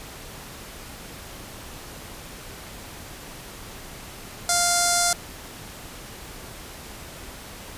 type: tone with notch filter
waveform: 5% pulse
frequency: 698.5 Hz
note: F5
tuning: in tune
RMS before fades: -21 dBFS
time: 4.49-5.13 s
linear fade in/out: 2 ms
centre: 2700 Hz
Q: 0.71
effects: pink hiss -40 dBFS RMS until 7.77 s + resampled to 32000 Hz